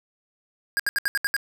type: tone bursts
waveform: square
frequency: 1627 Hz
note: G#6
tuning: 36 cents flat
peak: -21 dBFS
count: 7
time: 0.77-1.365 s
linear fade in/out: 0 ms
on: 25 ms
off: 70 ms
effects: none